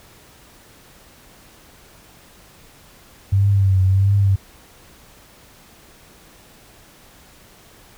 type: tone with vibrato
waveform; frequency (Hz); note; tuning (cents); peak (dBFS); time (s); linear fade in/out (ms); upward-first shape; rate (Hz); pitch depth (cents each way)
sine; 97; G2; -18; -12; 3.32-4.36; 10; triangle; 1.5; 67
effects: pink hiss -48 dBFS RMS until 7.97 s